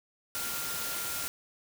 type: tone in noise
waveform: sine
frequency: 1396.9 Hz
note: F6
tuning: in tune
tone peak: -42 dBFS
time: 0.35-1.28 s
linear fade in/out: 0 ms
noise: white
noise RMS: -35 dBFS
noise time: 0.35-1.28 s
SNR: -10 dB
effects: none